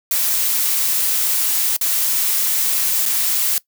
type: noise with dropouts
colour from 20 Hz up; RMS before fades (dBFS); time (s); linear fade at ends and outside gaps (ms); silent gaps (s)
blue; -18; 0.11-3.58; 1; 1.765-1.812 / 3.055-3.06
effects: noise-tail reverb RT60 0.1 s tail -19 dB re dry